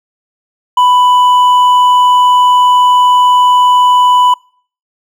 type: tone with hard clipping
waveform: triangle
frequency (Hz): 993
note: B5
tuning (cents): +9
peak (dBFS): -6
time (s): 0.77-4.34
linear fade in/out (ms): 5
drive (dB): 8
effects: noise-tail reverb RT60 0.5 s tail -26 dB re dry